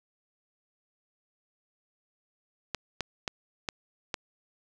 clicks, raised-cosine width 0.2 ms, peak -13 dBFS, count 5, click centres 2.747 / 3.007 / 3.278 / 3.688 / 4.142 s, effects none

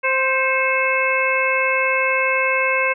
harmonic tone with a mistuned harmonic, 524 Hz, C5, 2 cents sharp, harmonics 1 / 2 / 3 / 4 / 5, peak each -22 / -23 / -24 / -21 / -22 dBFS, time 0.03-2.94 s, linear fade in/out 20 ms, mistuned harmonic 4, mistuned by +56 cents, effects none

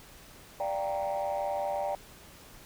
sine chord, G minor seventh, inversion second, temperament equal, 587.3 / 698.5 / 784 / 932.3 Hz, D5 / F5 / G5 / Bb5, 0 / 0 / 0 / 0 cents, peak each -31 / -37 / -32 / -37 dBFS, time 0.6-1.95 s, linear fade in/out 2 ms, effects tanh soft clip ceiling -24 dBFS + pink hiss -52 dBFS RMS until 2.65 s

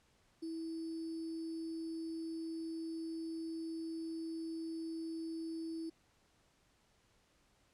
sine tone with sample-and-hold, 325.7 Hz, E4, 21 cents flat, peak -39 dBFS, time 0.42-5.9 s, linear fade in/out 10 ms, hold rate 4900 Hz, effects pink hiss -72 dBFS RMS until 7.73 s + low-pass 9000 Hz 12 dB/octave

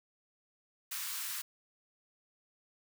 white high-pass noise, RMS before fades -39 dBFS, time 0.91-1.42 s, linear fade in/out 10 ms, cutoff 990 Hz, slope 48 dB/octave, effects none

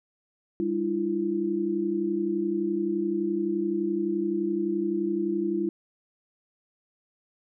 sine tone cluster, 200.4 / 308.5 / 340.2 Hz, G3 / D#4 / F4, +38 / -15 / -45 cents, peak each -31 / -31 / -26 dBFS, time 0.6-5.69 s, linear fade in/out 0 ms, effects none

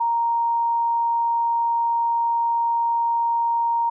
sine tone, 932.3 Hz, A#5, in tune, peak -18 dBFS, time 0-3.9 s, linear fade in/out 10 ms, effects none

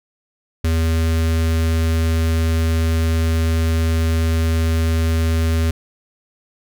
square tone with notch filter, 81.4 Hz, E2, 21 cents flat, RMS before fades -17 dBFS, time 0.64-5.71 s, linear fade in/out 5 ms, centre 830 Hz, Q 1.5, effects none

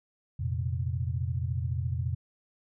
sine chord, F suspended fourth, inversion none, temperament equal, 87.31 / 116.54 / 130.81 Hz, F2 / Bb2 / C3, 0 / 0 / 0 cents, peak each -31 / -33 / -33 dBFS, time 0.39-2.15 s, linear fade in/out 10 ms, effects none

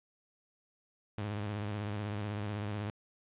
sawtooth tone with vibrato, 103.83 Hz, G#2, in tune, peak -31 dBFS, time 1.18-2.9 s, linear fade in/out 0 ms, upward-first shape square, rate 16 Hz, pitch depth 59 cents each way, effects resampled to 8000 Hz + 10-bit

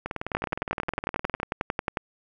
two click trains, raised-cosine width 0.5 ms, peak -10 / -15 dBFS, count 19 / 27, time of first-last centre 0.35-1.972 / 0.06-1.4 s, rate 11.1 / 19.4 Hz, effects none

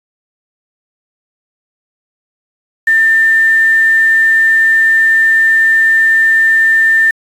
sine tone with quantisation, 1794 Hz, A6, 33 cents sharp, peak -6 dBFS, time 2.87-7.11 s, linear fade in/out 5 ms, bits 5, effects resampled to 32000 Hz

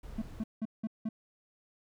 brown noise, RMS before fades -45 dBFS, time 0.03-0.44 s, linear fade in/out 5 ms
triangle tone bursts, 220 Hz, A3, in tune, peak -29 dBFS, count 5, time 0.18-1.09 s, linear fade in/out 5 ms, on 38 ms, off 180 ms
effects none

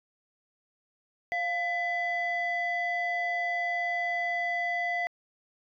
sine tone pair together, 698.5 / 2001 Hz, F5 / B6, 0 / +22 cents, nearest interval octave + tritone, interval 1822 cents, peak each -29 / -28 dBFS, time 1.32-5.07 s, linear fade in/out 0 ms, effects tanh soft clip ceiling -23 dBFS

